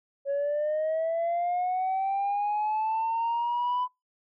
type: linear sweep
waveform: sine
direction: up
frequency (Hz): 553 to 1002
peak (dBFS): -23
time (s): 0.25-3.88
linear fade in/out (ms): 50
effects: noise-tail reverb RT60 0.2 s tail -25 dB re dry + tanh soft clip ceiling -23 dBFS